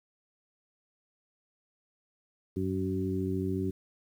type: harmonic tone with a mistuned harmonic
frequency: 94.2 Hz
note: F#2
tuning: 32 cents sharp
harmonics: 1 / 2 / 3 / 4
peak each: -34 / -34 / -34 / -34 dBFS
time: 2.56-3.71 s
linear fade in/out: 10 ms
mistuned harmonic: 1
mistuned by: +21 cents
effects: 10-bit